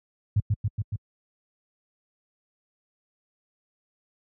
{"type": "tone with echo", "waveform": "sine", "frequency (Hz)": 103.83, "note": "G#2", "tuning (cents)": 0, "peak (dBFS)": -17, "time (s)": [0.36, 0.4], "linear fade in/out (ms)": 5, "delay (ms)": 140, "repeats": 4, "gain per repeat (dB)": -2, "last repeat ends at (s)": 0.96, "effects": ["high-pass 60 Hz 12 dB/octave"]}